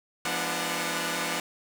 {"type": "tone cluster", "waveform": "5% pulse", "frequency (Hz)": [170.4, 205.3, 244.9, 296.1, 734], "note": ["F3", "G#3", "B3", "D4", "F#5"], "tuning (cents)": [-42, -20, -14, 14, -14], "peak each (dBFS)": [-22, -29, -23, -22, -23], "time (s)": [0.25, 1.4], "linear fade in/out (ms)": 2, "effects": []}